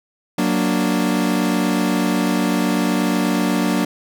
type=chord; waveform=40% pulse; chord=Gb augmented; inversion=none; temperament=equal; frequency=185 / 233.1 / 293.7 Hz; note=Gb3 / Bb3 / D4; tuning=0 / 0 / 0 cents; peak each=-20 dBFS; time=0.38-3.85 s; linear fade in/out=5 ms; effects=none